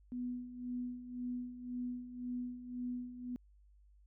sine tone with tremolo, 246.9 Hz, B3, in tune, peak -36 dBFS, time 0.12-3.36 s, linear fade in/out 0 ms, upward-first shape sine, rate 1.9 Hz, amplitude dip 70%, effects added 50 Hz sine -61 dBFS peak until 4.06 s

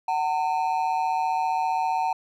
triangle ring-modulated tone, 830 Hz, G#5, 1 cent flat, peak -17 dBFS, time 0.08-2.13 s, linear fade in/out 5 ms, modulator 77.6 Hz, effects none

